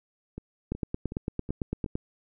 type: two click trains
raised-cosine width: 3 ms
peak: -24 / -16 dBFS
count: 5 / 12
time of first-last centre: 0.38-1.861 / 0.72-1.955 s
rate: 2.7 / 8.91 Hz
effects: none